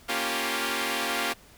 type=chord; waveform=5% pulse; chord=G half-diminished seventh; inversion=first; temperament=equal; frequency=233.1 / 277.2 / 349.2 / 392 Hz; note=Bb3 / Db4 / F4 / G4; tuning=0 / 0 / 0 / 0 cents; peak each=-21 dBFS; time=0.08-1.34 s; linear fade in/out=20 ms; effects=pink hiss -54 dBFS RMS until 1.57 s